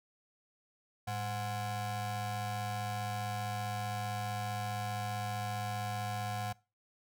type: ring-modulated tone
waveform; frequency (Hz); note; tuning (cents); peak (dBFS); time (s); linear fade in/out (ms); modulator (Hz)
40% pulse; 311.1; D#4; 0; -31; 1.07-6.53; 10; 419
effects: noise-tail reverb RT60 0.3 s tail -22 dB re dry